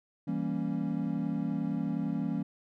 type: chord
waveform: triangle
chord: E diminished seventh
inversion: none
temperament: equal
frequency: 164.81 / 196 / 233.1 / 277.2 Hz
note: E3 / G3 / Bb3 / Db4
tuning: 0 / 0 / 0 / 0 cents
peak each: -33 dBFS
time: 0.27-2.43 s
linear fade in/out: 10 ms
effects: none